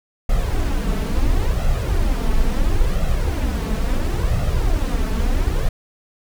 brown noise with flanger, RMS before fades -18 dBFS, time 0.29-5.69 s, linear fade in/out 5 ms, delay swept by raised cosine 1.5 to 4.6 ms, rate 0.73 Hz, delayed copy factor +0.6, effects none

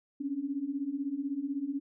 sine beating tone pair, 268.7 / 284.7 Hz, C4 / C#4, +46 / +46 cents, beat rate 16 Hz, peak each -36 / -33 dBFS, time 0.2-1.8 s, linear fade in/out 10 ms, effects none

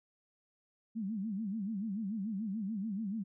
sine tone with vibrato, 207.7 Hz, G#3, in tune, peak -34 dBFS, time 0.95-3.24 s, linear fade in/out 20 ms, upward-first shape sine, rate 6.9 Hz, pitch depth 170 cents each way, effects none

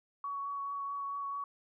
sine tone with vibrato, 1122 Hz, C#6, 21 cents sharp, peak -35 dBFS, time 0.24-1.44 s, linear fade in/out 2 ms, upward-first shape triangle, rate 4.6 Hz, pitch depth 14 cents each way, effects none

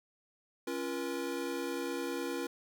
square tone cluster, 275.4 / 345.3 / 478.9 Hz, C#4 / F4 / A#4, -11 / -20 / +47 cents, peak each -40 / -39 / -40 dBFS, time 0.67-2.47 s, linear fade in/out 5 ms, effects none

